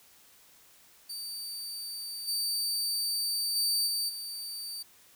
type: tone with level steps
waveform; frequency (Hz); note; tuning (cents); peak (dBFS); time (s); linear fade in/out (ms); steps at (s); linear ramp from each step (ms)
sawtooth; 4615; D8; -31; -34 / -26 / -23 / -26 / -34; 1.09-4.83; 10; 2.27 / 3.55 / 3.86 / 4.08; 20
effects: white hiss -59 dBFS RMS until 5.15 s